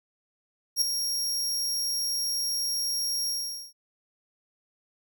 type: tone with ADSR envelope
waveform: sawtooth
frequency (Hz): 5588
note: F8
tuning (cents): 0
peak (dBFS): -16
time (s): 0.76-3.73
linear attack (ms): 56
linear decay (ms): 4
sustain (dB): -8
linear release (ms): 450
effects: none